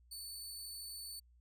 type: tone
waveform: 20% pulse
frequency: 4487 Hz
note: C#8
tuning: 20 cents sharp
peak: -39 dBFS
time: 0.11-1.2 s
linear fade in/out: 10 ms
effects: added 60 Hz sine -63 dBFS peak until 1.4 s